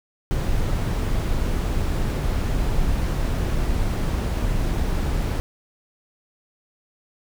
brown noise, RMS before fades -22 dBFS, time 0.31-5.4 s, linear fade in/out 0 ms, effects none

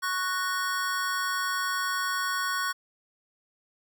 square chord, F# major, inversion second, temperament just, 1110 / 1480 / 1850 Hz, C#6 / F#6 / A#6, +2 / 0 / -14 cents, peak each -31 / -31 / -37 dBFS, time 0.02-2.73 s, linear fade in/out 20 ms, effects none

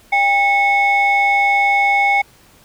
triangle ring-modulated tone, 698.5 Hz, F5, in tune, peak -6 dBFS, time 0.12-2.22 s, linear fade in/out 10 ms, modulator 1500 Hz, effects tanh soft clip ceiling -2 dBFS + pink hiss -49 dBFS RMS until 2.64 s

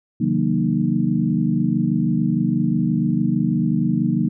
sine tone cluster, 136.4 / 161.3 / 187.5 / 234.6 / 304.5 Hz, C#3 / E3 / F#3 / A#3 / D#4, -28 / -37 / +23 / +11 / -37 cents, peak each -25 / -23 / -22 / -21 / -25 dBFS, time 0.2-4.29 s, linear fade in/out 10 ms, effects none

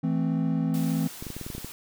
triangle chord, A minor, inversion second, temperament equal, 164.81 / 220 / 261.6 Hz, E3 / A3 / C4, 0 / 0 / 0 cents, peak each -24 / -28 / -26 dBFS, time 0.03-1.08 s, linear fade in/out 10 ms
white noise, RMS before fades -42 dBFS, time 0.74-1.72 s, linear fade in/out 0 ms
clicks, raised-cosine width 3 ms, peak -23 dBFS, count 10, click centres 1.225 / 1.267 / 1.303 / 1.366 / 1.413 / 1.465 / 1.502 / 1.55 / 1.581 / 1.646 s
effects none

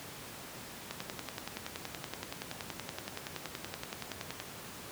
click train, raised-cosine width 0.2 ms, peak -20 dBFS, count 38, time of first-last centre 0.91-4.401 s, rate 10.6 Hz, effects pink hiss -46 dBFS RMS until 4.91 s + high-pass 100 Hz 12 dB/octave

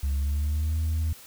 sine tone with pitch glide, 69.3 to 79.6 Hz, C#2 to D#2, 0 to +40 cents, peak -21 dBFS, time 0.03-1.13 s, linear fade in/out 5 ms, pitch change +240 cents, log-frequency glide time 0.14-0.78 s, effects tanh soft clip ceiling -22 dBFS + white hiss -48 dBFS RMS until 1.26 s

